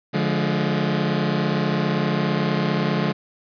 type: chord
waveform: sawtooth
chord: D diminished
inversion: none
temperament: just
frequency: 146.83 / 176.2 / 211.4 Hz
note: D3 / F3 / Ab3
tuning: 0 / +16 / +31 cents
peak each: -20 dBFS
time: 0.13-3.13 s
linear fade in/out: 20 ms
effects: resampled to 11025 Hz + 9-bit